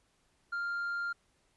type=tone with tanh clipping; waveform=sine; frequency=1396.9 Hz; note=F6; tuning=in tune; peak=-33 dBFS; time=0.52-1.13 s; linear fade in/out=10 ms; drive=2 dB; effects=pink hiss -72 dBFS RMS until 1.56 s + resampled to 24000 Hz